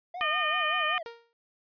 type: tone with vibrato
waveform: triangle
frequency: 671 Hz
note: E5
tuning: 31 cents sharp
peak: -33 dBFS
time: 0.14-1.03 s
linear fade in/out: 5 ms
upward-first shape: sine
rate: 5.2 Hz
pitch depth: 170 cents each way
type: harmonic tone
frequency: 610 Hz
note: D#5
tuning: 34 cents flat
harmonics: 2 / 3 / 4 / 5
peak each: -29 / -31 / -32 / -33 dBFS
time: 0.21-0.98 s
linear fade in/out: 0 ms
type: tone with exponential decay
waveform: sawtooth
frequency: 466.2 Hz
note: A#4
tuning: in tune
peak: -32 dBFS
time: 1.06-1.33 s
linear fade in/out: 0 ms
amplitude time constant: 58 ms
effects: resampled to 11025 Hz